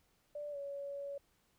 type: tone with pitch glide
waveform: sine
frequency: 587.3 to 562.7 Hz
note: D5 to C#5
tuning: 0 to +26 cents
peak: -40 dBFS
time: 0.35-1.18 s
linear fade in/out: 5 ms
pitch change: -74 cents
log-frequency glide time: 0.51-0.57 s
effects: pink hiss -74 dBFS RMS until 1.58 s